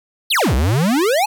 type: exponential two-way sweep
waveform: square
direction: down then up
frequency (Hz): 4727 to 59.9 to 882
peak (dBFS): -14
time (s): 0.3-1.26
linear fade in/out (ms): 10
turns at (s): 0.55
effects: 9-bit